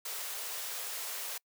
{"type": "high-pass noise", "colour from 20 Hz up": "white", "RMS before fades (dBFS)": -39, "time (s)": [0.05, 1.38], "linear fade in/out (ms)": 5, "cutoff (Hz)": 400, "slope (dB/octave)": 96, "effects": ["noise-tail reverb RT60 0.1 s tail -26 dB re dry"]}